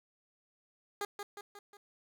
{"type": "tone with echo", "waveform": "15% pulse", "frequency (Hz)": 407.7, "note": "G#4", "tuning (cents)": -32, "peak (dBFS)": -28, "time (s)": [1.01, 1.05], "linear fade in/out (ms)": 2, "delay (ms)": 180, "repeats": 4, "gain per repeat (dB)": -5, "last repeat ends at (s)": 1.77, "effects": []}